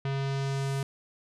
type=tone with low-pass filter sweep; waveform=square; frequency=137 Hz; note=C#3; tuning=20 cents flat; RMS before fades=-30 dBFS; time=0.05-0.83 s; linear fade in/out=2 ms; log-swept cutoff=3200 to 11000 Hz; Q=1.1; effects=none